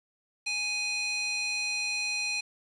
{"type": "tone with high-pass filter", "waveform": "square", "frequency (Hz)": 830.6, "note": "G#5", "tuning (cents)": 0, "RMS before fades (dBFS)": -31, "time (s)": [0.46, 2.41], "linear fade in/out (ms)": 10, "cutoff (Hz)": 3000, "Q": 4.6, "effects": ["resampled to 22050 Hz", "9-bit"]}